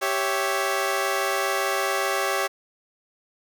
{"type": "chord", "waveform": "15% pulse", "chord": "C# diminished", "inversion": "second", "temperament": "equal", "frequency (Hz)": [392, 554.4, 659.3], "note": ["G4", "C#5", "E5"], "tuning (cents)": [0, 0, 0], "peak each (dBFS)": [-20, -20, -23], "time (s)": [0.01, 2.48], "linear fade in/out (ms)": 20, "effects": []}